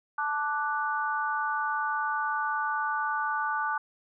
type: chord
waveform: sine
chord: D major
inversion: second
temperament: equal with one note detuned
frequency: 875.9 / 1174.7 / 1480 Hz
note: A5 / D6 / F#6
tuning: -8 / 0 / 0 cents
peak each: -31 dBFS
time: 0.18-3.78 s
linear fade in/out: 5 ms
effects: none